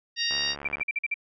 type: harmonic tone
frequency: 932.3 Hz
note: A#5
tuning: in tune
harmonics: 2 / 3 / 4 / 5 / 6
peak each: -32 / -31 / -31 / -30 / -33 dBFS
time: 0.16-0.56 s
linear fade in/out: 50 ms
type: click train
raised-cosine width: 0.5 ms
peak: -23 dBFS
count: 37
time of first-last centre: 0.31-0.812 s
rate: 71.7 Hz
type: tone bursts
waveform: sine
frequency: 2346 Hz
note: D7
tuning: 2 cents flat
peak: -24 dBFS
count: 7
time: 0.65-1.142 s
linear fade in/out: 5 ms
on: 30 ms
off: 47 ms
effects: none